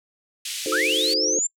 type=band-pass noise; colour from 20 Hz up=pink; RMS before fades=-31 dBFS; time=0.45-1.14 s; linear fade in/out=5 ms; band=2600 to 11000 Hz; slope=24 dB/octave
type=chord; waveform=sine; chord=D# diminished seventh; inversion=none; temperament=equal with one note detuned; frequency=311.1 / 363.2 / 440 / 523.3 Hz; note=D#4 / F#4 / A4 / C5; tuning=0 / -32 / 0 / 0 cents; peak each=-30 / -31 / -28 / -29 dBFS; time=0.66-1.39 s; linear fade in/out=2 ms
type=linear sweep; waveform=sine; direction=up; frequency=1224 to 7370 Hz; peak=-20 dBFS; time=0.72-1.47 s; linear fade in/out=5 ms
effects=noise-tail reverb RT60 0.1 s tail -26 dB re dry